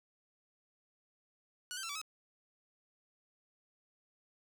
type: tone with pitch steps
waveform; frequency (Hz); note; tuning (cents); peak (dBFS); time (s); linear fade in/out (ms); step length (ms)
10% pulse; 1467 / 1556 / 1344 / 1151 / 1283; F#6 / G6 / E6 / D6 / E6; -15 / -13 / +33 / -35 / -47; -31; 1.71-2.015; 0; 61
effects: none